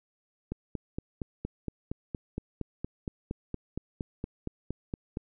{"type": "click train", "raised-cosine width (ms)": 3, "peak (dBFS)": -20, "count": 21, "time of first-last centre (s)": [0.52, 5.171], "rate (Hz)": 4.3, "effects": []}